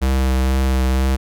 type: tone with vibrato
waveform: square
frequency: 65.41 Hz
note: C2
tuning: in tune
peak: -15 dBFS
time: 0.01-1.17 s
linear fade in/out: 20 ms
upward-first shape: triangle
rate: 2.1 Hz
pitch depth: 20 cents each way
effects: none